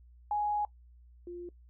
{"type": "tone pair in turn", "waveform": "sine", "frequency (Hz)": [833, 350.2], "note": ["G#5", "F4"], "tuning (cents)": [5, 5], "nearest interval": "octave + minor third", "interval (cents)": 1500, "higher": "first", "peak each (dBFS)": [-28, -39], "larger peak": "first", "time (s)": [[0.31, 0.65], [1.27, 1.49]], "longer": "first", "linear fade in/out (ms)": 2, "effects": ["noise-tail reverb RT60 0.1 s tail -20 dB re dry", "added 60 Hz sine -54 dBFS peak until 1.69 s"]}